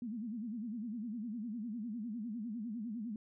sine tone with vibrato, 224.7 Hz, A3, 37 cents sharp, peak -38 dBFS, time 0.02-3.16 s, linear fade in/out 2 ms, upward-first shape sine, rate 9.9 Hz, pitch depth 170 cents each way, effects none

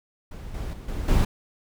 brown noise with level steps, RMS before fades -37 / -31 / -38 / -30 / -19 dBFS, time 0.31-1.25 s, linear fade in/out 5 ms, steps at 0.54 / 0.73 / 0.88 / 1.08 s, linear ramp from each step 5 ms, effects none

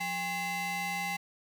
35% pulse ring-modulated tone, 626 Hz, D#5, 10 cents sharp, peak -27 dBFS, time 0-1.17 s, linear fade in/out 10 ms, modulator 1430 Hz, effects none

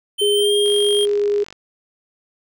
square tone with pitch glide, 3095 to 3219 Hz, G7 to G7, -23 to +45 cents, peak -19 dBFS, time 0.18-1.06 s, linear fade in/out 20 ms, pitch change +68 cents, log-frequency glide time 0.33-0.54 s
sine tone, 410.5 Hz, G#4, 20 cents flat, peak -15 dBFS, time 0.21-1.44 s, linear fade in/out 10 ms
click train, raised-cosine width 0.2 ms, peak -20 dBFS, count 43, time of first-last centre 0.66-1.526 s, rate 48.5 Hz
effects none

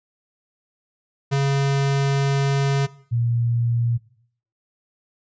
square / sine tone pair in turn, 138.59 / 117.97 Hz, C#3 / A#2, 0 / +21 cents, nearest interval minor third, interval 279 cents, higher first, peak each -18 dBFS, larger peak neither, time 1.31-2.87 / 3.11-3.98 s, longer first, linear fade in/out 20 ms, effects noise-tail reverb RT60 0.6 s tail -19 dB re dry + resampled to 16000 Hz

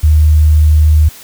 sine tone, 76.7 Hz, D#2, 24 cents flat, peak -4 dBFS, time 0.03-1.09 s, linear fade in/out 10 ms, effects white hiss -35 dBFS RMS until 1.23 s

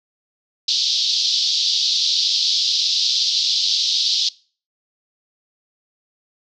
pink band-pass noise, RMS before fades -19 dBFS, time 0.68-4.29 s, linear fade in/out 5 ms, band 3500 to 5300 Hz, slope 48 dB/octave, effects noise-tail reverb RT60 0.4 s tail -22 dB re dry

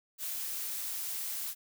blue noise, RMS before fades -37 dBFS, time 0.18-1.55 s, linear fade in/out 50 ms, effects none

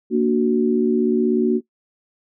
sine chord, Bb augmented, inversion none, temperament equal, 233.1 / 293.7 / 370 Hz, Bb3 / D4 / F#4, 0 / 0 / 0 cents, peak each -18 / -22 / -18 dBFS, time 0.1-1.61 s, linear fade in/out 50 ms, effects noise-tail reverb RT60 0.1 s tail -19 dB re dry

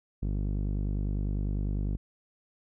sawtooth tone with low-pass filter, 50 Hz, G1, 35 cents sharp, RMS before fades -30 dBFS, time 0.22-1.97 s, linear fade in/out 10 ms, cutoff 250 Hz, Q 1, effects none

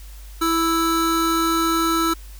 square tone pair together, 329.9 / 1318.5 Hz, E4 / E6, +1 / 0 cents, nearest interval 2 octaves, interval 2399 cents, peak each -21 dBFS, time 0.41-2.14 s, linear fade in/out 10 ms, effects added 50 Hz sine -36 dBFS peak until 2.39 s + white hiss -48 dBFS RMS until 2.39 s

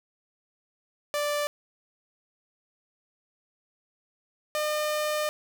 sawtooth tone pair in turn, 587.3 / 605.2 Hz, D5 / D#5, 0 / -48 cents, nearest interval minor second, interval 52 cents, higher second, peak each -22 dBFS, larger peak neither, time 1.14-1.47 / 4.55-5.29 s, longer second, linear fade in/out 0 ms, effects none

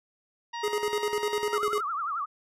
harmonic tone, 940 Hz, A#5, 14 cents sharp, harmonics 1 / 2 / 3 / 4 / 5 / 6, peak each -34 / -40 / -44 / -46 / -48 / -50 dBFS, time 0.53-1.58 s, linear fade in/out 10 ms
square tone with tremolo, 418.1 Hz, G#4, 12 cents sharp, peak -26 dBFS, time 0.63-1.81 s, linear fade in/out 10 ms, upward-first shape square, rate 10 Hz, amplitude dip 70%
sine tone with vibrato, 1244.5 Hz, D#6, in tune, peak -28 dBFS, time 1.52-2.26 s, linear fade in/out 20 ms, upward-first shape triangle, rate 11 Hz, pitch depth 210 cents each way
effects resampled to 32000 Hz

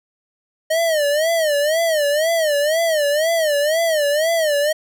square tone with vibrato, 620 Hz, D#5, 6 cents flat, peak -16 dBFS, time 0.7-4.73 s, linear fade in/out 10 ms, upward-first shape sine, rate 2 Hz, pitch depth 140 cents each way, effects none

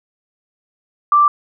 sine tone, 1174.7 Hz, D6, in tune, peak -8 dBFS, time 1.12-1.28 s, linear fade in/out 2 ms, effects none

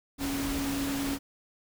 sine tone in noise, 277.2 Hz, C#4, in tune, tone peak -30 dBFS, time 0.18-1.19 s, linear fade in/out 50 ms, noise pink, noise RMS -35 dBFS, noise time 0.18-1.19 s, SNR +2 dB, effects none

